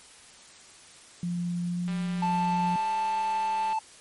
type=tone with pitch glide; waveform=sine; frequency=174.61 to 177.46 Hz; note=F3 to F3; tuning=0 to +28 cents; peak=-27 dBFS; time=1.23-2.76 s; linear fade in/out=2 ms; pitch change=+28 cents; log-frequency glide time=1.65-1.92 s
type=click train; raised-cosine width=0.3 ms; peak=-27 dBFS; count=367; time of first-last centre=1.88-3.728 s; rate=198 Hz
type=tone; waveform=triangle; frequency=880 Hz; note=A5; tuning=in tune; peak=-23 dBFS; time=2.22-3.79 s; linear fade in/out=5 ms
effects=white hiss -51 dBFS RMS until 4 s + MP3 48 kbps